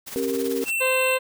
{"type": "noise with tremolo", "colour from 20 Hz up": "white", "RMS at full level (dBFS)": -33, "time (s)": [0.06, 0.72], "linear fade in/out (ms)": 20, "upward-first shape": "triangle", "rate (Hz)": 18, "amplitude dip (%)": 70}
{"type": "chord", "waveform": "sine", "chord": "G diminished", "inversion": "second", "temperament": "equal with one note detuned", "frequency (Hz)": [270.1, 392, 466.2], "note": ["Db4", "G4", "Bb4"], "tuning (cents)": [-45, 0, 0], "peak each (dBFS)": [-27, -27, -26], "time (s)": [0.16, 0.64], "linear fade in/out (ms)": 0}
{"type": "tone", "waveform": "square", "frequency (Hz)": 2693, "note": "E7", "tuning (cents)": 36, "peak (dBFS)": -23, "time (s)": [0.65, 1.19], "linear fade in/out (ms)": 50}
{"type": "harmonic tone", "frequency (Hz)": 518, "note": "C5", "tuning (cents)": -17, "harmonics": [1, 2, 3, 4, 5, 6, 7, 8], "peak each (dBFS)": [-22, -28, -32, -34, -36, -38, -39, -40], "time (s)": [0.8, 1.19], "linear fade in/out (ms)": 20}
{"effects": []}